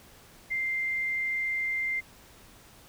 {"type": "tone", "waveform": "sine", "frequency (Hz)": 2093, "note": "C7", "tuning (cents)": 0, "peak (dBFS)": -27, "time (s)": [0.5, 2.01], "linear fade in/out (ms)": 20, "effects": ["pink hiss -54 dBFS RMS until 2.88 s"]}